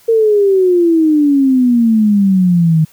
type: exponential sweep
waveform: sine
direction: down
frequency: 461.1 to 155.1 Hz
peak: -7 dBFS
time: 0.08-2.85 s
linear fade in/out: 10 ms
effects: white hiss -47 dBFS RMS until 2.92 s